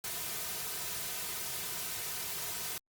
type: noise with comb filter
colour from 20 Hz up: white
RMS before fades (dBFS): -38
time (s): 0.04-2.78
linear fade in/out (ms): 2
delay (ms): 3.6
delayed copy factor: -0.7
effects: Opus 48 kbps